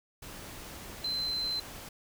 sine tone in noise, 4081 Hz, C8, 44 cents flat, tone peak -30 dBFS, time 1.04-1.6 s, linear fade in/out 5 ms, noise pink, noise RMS -45 dBFS, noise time 0.22-1.89 s, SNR +12 dB, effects none

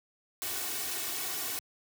white noise with comb filter, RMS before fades -35 dBFS, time 0.42-1.59 s, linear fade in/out 0 ms, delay 2.7 ms, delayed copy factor +0.9, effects high-pass 100 Hz 12 dB/octave

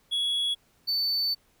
triangle tone pair in turn, 3357 / 4520 Hz, G#7 / C#8, +18 / +33 cents, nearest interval perfect fourth, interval 515 cents, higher second, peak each -23 dBFS, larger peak neither, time 0.11-0.55 / 0.87-1.35 s, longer second, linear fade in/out 20 ms, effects pink hiss -65 dBFS RMS until 1.6 s

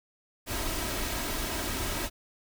pink noise with comb filter, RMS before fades -32 dBFS, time 0.46-2.1 s, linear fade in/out 50 ms, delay 3.1 ms, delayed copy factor +0.5, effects none

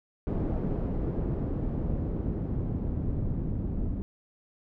pink noise with low-pass filter sweep, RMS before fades -30 dBFS, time 0.27-4.02 s, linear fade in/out 0 ms, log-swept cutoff 430 to 220 Hz, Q 0.79, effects none

